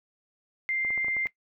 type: tone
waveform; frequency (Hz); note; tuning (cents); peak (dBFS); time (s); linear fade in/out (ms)
sine; 2095; C7; +2; -26; 0.69-1.27; 0
type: clicks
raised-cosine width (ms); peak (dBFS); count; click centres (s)
1; -29; 7; 0.849 / 0.905 / 0.977 / 1.046 / 1.083 / 1.167 / 1.257
effects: noise-tail reverb RT60 0.1 s tail -18 dB re dry